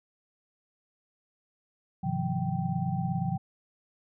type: tone cluster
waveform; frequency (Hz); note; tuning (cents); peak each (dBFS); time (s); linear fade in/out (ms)
sine; 103.5 / 132.1 / 162.3 / 179.9 / 778; G#2 / C3 / E3 / F#3 / G5; -5 / +17 / -27 / -48 / -13; -37 / -33 / -32 / -32 / -36; 2.03-3.38; 10
effects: none